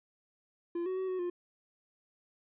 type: tone with pitch steps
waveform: triangle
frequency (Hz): 343.5 / 373 / 377 / 370.6 / 352.8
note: F4 / F#4 / F#4 / F#4 / F4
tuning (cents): -29 / +14 / +32 / +3 / +18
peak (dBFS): -30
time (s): 0.75-1.3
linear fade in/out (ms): 5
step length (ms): 110
effects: resampled to 8000 Hz